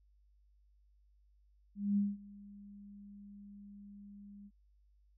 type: tone with ADSR envelope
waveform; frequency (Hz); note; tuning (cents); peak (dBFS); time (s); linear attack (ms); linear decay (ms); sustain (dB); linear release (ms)
sine; 202.3; G#3; -45; -27; 1.75-4.51; 220; 200; -23; 48
effects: added 50 Hz sine -65 dBFS peak until 5.17 s